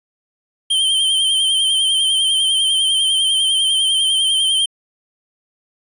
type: tone with vibrato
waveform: square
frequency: 3136 Hz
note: G7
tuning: in tune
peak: -14 dBFS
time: 0.7-4.66 s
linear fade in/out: 10 ms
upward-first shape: triangle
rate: 10 Hz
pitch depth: 53 cents each way
effects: resampled to 32000 Hz